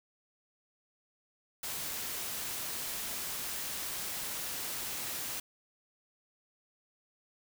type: noise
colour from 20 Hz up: white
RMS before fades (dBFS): -38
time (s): 1.63-5.4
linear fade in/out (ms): 5
effects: none